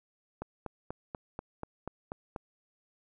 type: click train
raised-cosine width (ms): 1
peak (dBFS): -23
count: 9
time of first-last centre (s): 0.42-2.362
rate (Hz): 4.12
effects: none